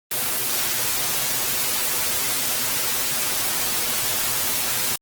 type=noise with comb filter; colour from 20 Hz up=white; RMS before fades=-23 dBFS; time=0.11-4.96 s; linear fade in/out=5 ms; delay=8.1 ms; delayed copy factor=+0.9; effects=Opus 24 kbps